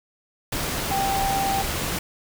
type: tone in noise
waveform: sine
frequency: 784 Hz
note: G5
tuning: in tune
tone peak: -22 dBFS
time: 0.91-1.62 s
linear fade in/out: 5 ms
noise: pink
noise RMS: -27 dBFS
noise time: 0.52-1.99 s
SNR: +2 dB
effects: none